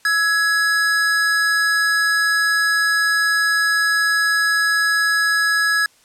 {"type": "tone pair together", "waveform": "square", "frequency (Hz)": [1317.2, 1676], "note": ["E6", "G#6"], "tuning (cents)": [-2, 15], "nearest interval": "major third", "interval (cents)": 417, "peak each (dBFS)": [-25, -16], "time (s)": [0.05, 5.86], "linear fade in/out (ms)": 2, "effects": ["white hiss -54 dBFS RMS until 6.04 s", "low-pass 10000 Hz 12 dB/octave"]}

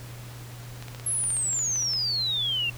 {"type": "clicks", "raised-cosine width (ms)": 0.2, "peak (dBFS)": -23, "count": 12, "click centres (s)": [0.825, 0.883, 0.948, 0.998, 1.239, 1.304, 1.368, 1.531, 1.591, 1.758, 1.824, 1.935]}
{"type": "exponential sweep", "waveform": "sine", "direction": "down", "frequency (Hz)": [11220, 2709], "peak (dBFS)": -24, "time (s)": [1.06, 2.7], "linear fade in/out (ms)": 5}
{"effects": ["added 120 Hz sine -39 dBFS peak until 2.77 s", "pink hiss -46 dBFS RMS until 2.77 s"]}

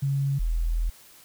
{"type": "tone pair in turn", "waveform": "sine", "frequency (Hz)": [138.59, 41.2], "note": ["C#3", "E1"], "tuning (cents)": [0, 0], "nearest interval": "octave + major sixth", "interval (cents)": 2100, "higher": "first", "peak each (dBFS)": -22, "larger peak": "neither", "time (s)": [[0.02, 0.39], [0.39, 0.9]], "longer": "second", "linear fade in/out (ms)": 10, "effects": ["white hiss -52 dBFS RMS until 1.24 s"]}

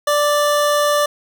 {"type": "tone", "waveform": "25% pulse", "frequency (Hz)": 587.3, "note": "D5", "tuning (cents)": 0, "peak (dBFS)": -10, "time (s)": [0.07, 1.06], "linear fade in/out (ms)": 5, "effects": []}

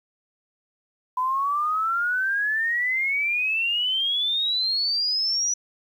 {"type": "exponential sweep", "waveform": "sine", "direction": "up", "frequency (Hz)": [1000, 5920], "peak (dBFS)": -21, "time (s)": [1.17, 5.54], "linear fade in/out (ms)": 5, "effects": ["9-bit"]}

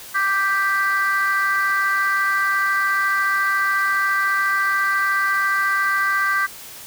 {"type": "chord", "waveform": "sine", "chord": "G major", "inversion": "second", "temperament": "equal", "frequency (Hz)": [1174.7, 1568, 1975.5], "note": ["D6", "G6", "B6"], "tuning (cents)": [0, 0, 0], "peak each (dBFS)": [-20, -18, -23], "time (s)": [0.14, 6.47], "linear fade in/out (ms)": 20, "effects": ["tanh soft clip ceiling -12 dBFS", "white hiss -38 dBFS RMS until 6.86 s"]}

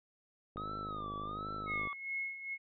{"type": "click train", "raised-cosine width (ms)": 2, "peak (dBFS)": -32, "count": 69, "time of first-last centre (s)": [0.56, 1.873], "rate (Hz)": 51.8}
{"type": "tone with vibrato", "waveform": "triangle", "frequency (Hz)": 1239, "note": "D#6", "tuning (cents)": -8, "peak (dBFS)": -38, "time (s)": [0.57, 1.93], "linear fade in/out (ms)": 0, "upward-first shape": "sine", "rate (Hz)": 1.3, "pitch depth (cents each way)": 130}
{"type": "tone with tremolo", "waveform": "sine", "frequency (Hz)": 2174, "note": "C#7", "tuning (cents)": -34, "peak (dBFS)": -34, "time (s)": [1.66, 2.58], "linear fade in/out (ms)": 50, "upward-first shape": "sine", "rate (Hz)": 2.4, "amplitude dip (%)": 70}
{"effects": ["resampled to 11025 Hz"]}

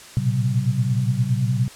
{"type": "tone cluster", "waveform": "sine", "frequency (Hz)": [113.6, 121.3, 130.9, 189.7], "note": ["A#2", "B2", "C3", "F#3"], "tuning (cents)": [-44, -31, 1, 43], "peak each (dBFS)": [-25, -23, -21, -27], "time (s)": [0.17, 1.68], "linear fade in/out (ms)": 0, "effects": ["white hiss -42 dBFS RMS until 1.75 s", "low-pass 9000 Hz 12 dB/octave"]}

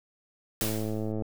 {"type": "noise with exponential decay", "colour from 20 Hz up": "white", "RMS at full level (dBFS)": -29, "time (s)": [0.61, 1.12], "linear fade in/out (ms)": 1, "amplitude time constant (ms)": 110}
{"type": "click train", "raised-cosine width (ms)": 2, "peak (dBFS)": -20, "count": 66, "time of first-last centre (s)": [0.62, 1.222], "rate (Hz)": 108}
{"effects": []}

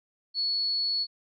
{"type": "tone", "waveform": "sine", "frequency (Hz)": 4397, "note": "C#8", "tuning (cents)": -15, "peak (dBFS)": -25, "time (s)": [0.34, 1.07], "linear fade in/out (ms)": 50, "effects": []}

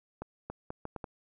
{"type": "accelerating click train", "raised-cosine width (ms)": 1, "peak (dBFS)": -24, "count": 6, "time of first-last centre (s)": [0.22, 1.042], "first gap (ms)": 280, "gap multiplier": 0.73, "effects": []}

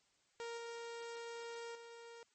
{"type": "tone with level steps", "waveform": "sawtooth", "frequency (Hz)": 466.2, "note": "A#4", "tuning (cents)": 0, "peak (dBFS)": [-39, -41, -48], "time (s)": [0.4, 2.23], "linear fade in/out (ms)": 0, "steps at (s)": [0.57, 1.75], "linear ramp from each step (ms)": 2, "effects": ["white hiss -75 dBFS RMS until 2.34 s", "MP3 32 kbps"]}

